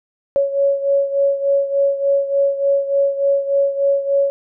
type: beating tone pair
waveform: sine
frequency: 556 / 559.4 Hz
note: C#5 / C#5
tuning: +5 / +16 cents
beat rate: 3.4 Hz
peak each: -15 / -20 dBFS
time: 0.36-4.3 s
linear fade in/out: 0 ms
effects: none